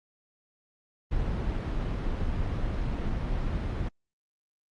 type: noise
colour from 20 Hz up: brown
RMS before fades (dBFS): -29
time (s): 1.11-3.89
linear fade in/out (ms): 10
effects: low-pass 4000 Hz 12 dB/octave + Opus 32 kbps